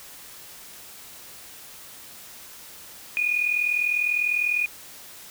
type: tone pair together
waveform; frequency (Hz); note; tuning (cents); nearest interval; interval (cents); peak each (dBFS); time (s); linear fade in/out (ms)
sine; 2448 / 2488; D#7 / D#7; -29 / -1; unison; 28; -22 / -27; 3.17-4.66; 0
effects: white hiss -44 dBFS RMS until 5.3 s